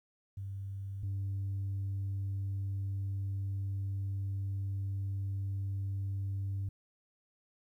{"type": "tone pair in turn", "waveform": "sine", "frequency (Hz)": [98, 98], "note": ["G2", "G2"], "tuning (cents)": [0, 0], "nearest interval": "unison", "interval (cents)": 0, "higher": "neither", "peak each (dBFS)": [-37, -31], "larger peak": "second", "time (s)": [[0.37, 1.03], [1.03, 6.69]], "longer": "second", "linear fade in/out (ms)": 5, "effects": ["tanh soft clip ceiling -31 dBFS", "12-bit"]}